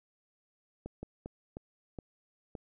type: slowing click train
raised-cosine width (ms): 2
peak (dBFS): -27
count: 6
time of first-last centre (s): 0.86-2.552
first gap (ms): 170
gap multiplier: 1.35
effects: none